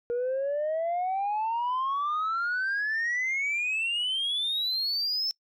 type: exponential sweep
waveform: sine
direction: up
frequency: 472.1 to 5350 Hz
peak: -24 dBFS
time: 0.1-5.31 s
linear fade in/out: 0 ms
effects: noise-tail reverb RT60 0.1 s tail -26 dB re dry + tanh soft clip ceiling -24 dBFS